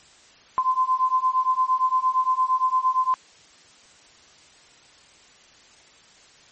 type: beating tone pair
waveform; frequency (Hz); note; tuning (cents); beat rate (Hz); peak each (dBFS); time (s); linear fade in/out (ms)
sine; 1026 / 1034.7; C6 / C6; -34 / -20; 8.7; -22 / -21; 0.58-3.14; 0
effects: white hiss -52 dBFS RMS until 6.51 s + MP3 32 kbps